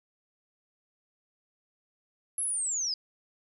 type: linear sweep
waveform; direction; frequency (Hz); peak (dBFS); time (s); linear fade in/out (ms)
sine; down; 11175 to 4826; -28; 2.38-2.94; 2
effects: none